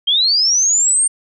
sine linear sweep, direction up, 3136 to 8830 Hz, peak -11 dBFS, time 0.07-1.08 s, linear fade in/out 10 ms, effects none

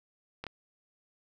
clicks, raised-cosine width 0.3 ms, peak -22 dBFS, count 2, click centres 0.44 / 0.467 s, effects none

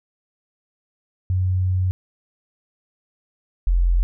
sine tone pair in turn, 92.4 / 43.61 Hz, F#2 / F1, -2 / -2 cents, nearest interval octave + minor second, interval 1300 cents, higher first, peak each -17 / -14 dBFS, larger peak second, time 1.3-1.91 / 3.67-4.03 s, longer first, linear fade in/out 0 ms, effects none

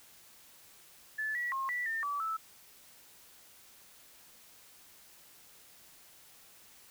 sine tone with pitch steps, 1736 / 1936 / 1072 / 1960 / 1806 / 1150 / 1313 Hz, A6 / B6 / C6 / B6 / A6 / D6 / E6, -24 / -35 / +42 / -14 / +45 / -37 / -7 cents, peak -32 dBFS, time 1.18-2.37 s, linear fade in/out 10 ms, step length 170 ms, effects white hiss -58 dBFS RMS until 6.9 s

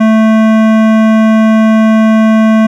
sine tone with hard clipping, 220 Hz, A3, in tune, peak -6 dBFS, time 0-2.67 s, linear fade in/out 10 ms, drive 16 dB, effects none

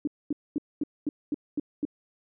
sine tone bursts, 293.7 Hz, D4, in tune, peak -24 dBFS, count 8, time 0.05-1.852 s, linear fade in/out 2 ms, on 24 ms, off 230 ms, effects none

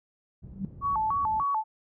pink low-pass noise, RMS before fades -41 dBFS, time 0.42-1.44 s, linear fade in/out 20 ms, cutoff 160 Hz, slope 12 dB/octave
sine tone with exponential growth, 193 Hz, G3, 27 cents flat, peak -25 dBFS, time 0.46-0.65 s, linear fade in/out 2 ms, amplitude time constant 41 ms
sine tone with vibrato, 990 Hz, B5, 4 cents sharp, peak -24 dBFS, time 0.81-1.64 s, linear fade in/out 50 ms, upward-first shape square, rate 3.4 Hz, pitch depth 220 cents each way
effects high-pass 60 Hz 12 dB/octave

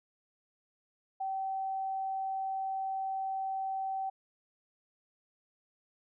sine tone, 770 Hz, G5, 31 cents flat, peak -32 dBFS, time 1.2-4.1 s, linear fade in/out 10 ms, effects none

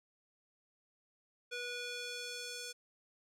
square tone with band-pass filter sweep, 487.5 Hz, B4, 23 cents flat, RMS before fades -43 dBFS, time 1.51-2.73 s, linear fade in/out 20 ms, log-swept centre 2700 to 6100 Hz, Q 1, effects none

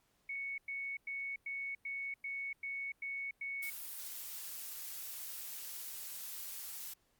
sine tone bursts, 2217 Hz, C#7, in tune, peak -38 dBFS, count 9, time 0.29-3.7 s, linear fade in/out 5 ms, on 290 ms, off 100 ms
blue noise, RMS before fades -45 dBFS, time 3.62-6.94 s, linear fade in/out 10 ms
effects pink hiss -75 dBFS RMS until 7.19 s + Opus 48 kbps

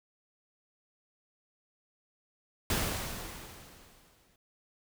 pink noise with exponential decay, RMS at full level -29 dBFS, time 2.7-4.36 s, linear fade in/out 2 ms, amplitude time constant 360 ms, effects none

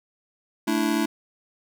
square chord, A suspended fourth, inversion none, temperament just, 220 / 293.3 / 330 Hz, A3 / D4 / E4, 0 / -2 / +2 cents, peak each -27 / -26 / -26 dBFS, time 0.67-1.06 s, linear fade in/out 10 ms, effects none

